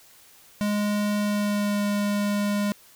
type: tone with pitch glide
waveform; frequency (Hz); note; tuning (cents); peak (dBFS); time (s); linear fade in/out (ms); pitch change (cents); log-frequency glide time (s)
square; 207.2 to 204.8; G#3 to G#3; -4 to -24; -23; 0.61-2.72; 0; -20; 1.19-1.82
effects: white hiss -53 dBFS RMS until 2.95 s